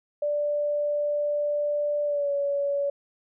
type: tone with pitch glide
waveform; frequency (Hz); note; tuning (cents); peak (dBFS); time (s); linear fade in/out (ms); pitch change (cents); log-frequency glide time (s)
sine; 587.3 to 566; D5 to C#5; 0 to +36; -23; 0.22-2.9; 5; -64; 2.05-2.31
effects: none